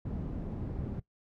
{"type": "low-pass noise", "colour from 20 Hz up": "white", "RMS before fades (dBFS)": -37, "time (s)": [0.05, 1], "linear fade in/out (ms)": 5, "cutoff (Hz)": 180, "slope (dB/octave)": 12, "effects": ["noise-tail reverb RT60 0.1 s tail -18 dB re dry"]}